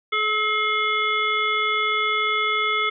harmonic tone with a mistuned harmonic, 427.2 Hz, G#4, 49 cents sharp, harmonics 1 / 3 / 5 / 7 / 8, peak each -30 / -23 / -23 / -35 / -28 dBFS, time 0.12-2.9 s, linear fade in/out 10 ms, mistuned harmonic 3, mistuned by +15 cents, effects none

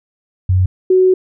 sine tone pair in turn, 92.5 / 372 Hz, F#2 / F#4, 0 / +9 cents, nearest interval 2 octaves, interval 2409 cents, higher second, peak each -9 / -7 dBFS, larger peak second, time 0.49-0.66 / 0.9-1.14 s, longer second, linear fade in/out 5 ms, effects none

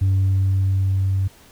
sine tone with level ramp, 96 Hz, G2, 36 cents flat, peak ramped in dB -12 to -16 dBFS, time 0.01-1.28 s, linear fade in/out 10 ms, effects tanh soft clip ceiling -13 dBFS + pink hiss -49 dBFS RMS until 1.51 s

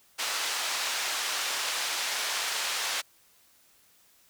white band-pass noise, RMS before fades -31 dBFS, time 0.18-3.02 s, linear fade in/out 20 ms, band 700 to 5600 Hz, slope 12 dB/octave, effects white hiss -62 dBFS RMS until 4.29 s

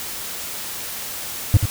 triangle tone with echo, 101.7 Hz, G#2, 36 cents flat, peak -5 dBFS, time 1.54-1.57 s, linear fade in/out 0 ms, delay 86 ms, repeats 1, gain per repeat -8 dB, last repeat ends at 1.656 s, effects white hiss -30 dBFS RMS until 1.7 s

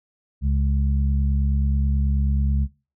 harmonic tone, 69.3 Hz, C#2, in tune, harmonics 1 / 2 / 3, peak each -19 / -26 / -29 dBFS, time 0.41-2.68 s, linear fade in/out 50 ms, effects noise-tail reverb RT60 0.3 s tail -18 dB re dry

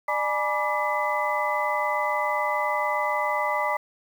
sine tone cluster, 598 / 841 / 968 / 1172 / 2013 Hz, D5 / G#5 / B5 / D6 / B6, +31 / +22 / -35 / -4 / +33 cents, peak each -29 dBFS, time 0.08-3.77 s, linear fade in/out 5 ms, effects 8-bit

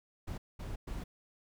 brown noise bursts at uneven times, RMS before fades -40 dBFS, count 3, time 0.27-0.38 / 0.59-0.76 / 0.87-1.04 s, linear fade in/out 10 ms, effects none

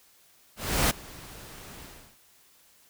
pink noise with ADSR envelope, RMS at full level -22 dBFS, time 0.56-2.17 s, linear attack 340 ms, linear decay 15 ms, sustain -23 dB, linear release 340 ms, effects white hiss -60 dBFS RMS until 2.89 s

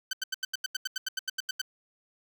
15% pulse tone bursts, 1533 Hz, G6, 39 cents flat, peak -22 dBFS, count 15, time 0.11-1.616 s, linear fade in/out 5 ms, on 22 ms, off 84 ms, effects none

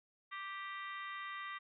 harmonic tone with a mistuned harmonic, 392 Hz, G4, in tune, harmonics 3 / 4 / 5 / 6 / 7 / 8 / 9, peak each -45 / -54 / -46 / -55 / -58 / -57 / -57 dBFS, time 0.31-1.59 s, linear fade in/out 20 ms, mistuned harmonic 9, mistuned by +71 cents, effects none

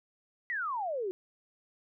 sine exponential sweep, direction down, 2005 to 356.6 Hz, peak -31 dBFS, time 0.5-1.11 s, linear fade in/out 0 ms, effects none

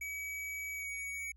square tone with pitch glide, 2275 to 2249 Hz, C#7 to C#7, +44 to +24 cents, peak -39 dBFS, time 0.01-1.32 s, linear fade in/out 5 ms, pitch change -20 cents, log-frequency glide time 0.74-0.86 s, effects added 60 Hz sine -57 dBFS peak until 1.36 s

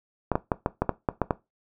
clicks, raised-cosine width 1 ms, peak -8 dBFS, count 9, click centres 0.317 / 0.355 / 0.518 / 0.661 / 0.82 / 0.893 / 1.088 / 1.217 / 1.308 s, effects noise-tail reverb RT60 0.2 s tail -17 dB re dry

